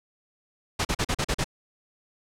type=noise bursts; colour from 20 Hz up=pink; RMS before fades=-25 dBFS; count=7; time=0.79-1.444 s; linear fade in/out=10 ms; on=60 ms; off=39 ms; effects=low-pass 8000 Hz 12 dB/octave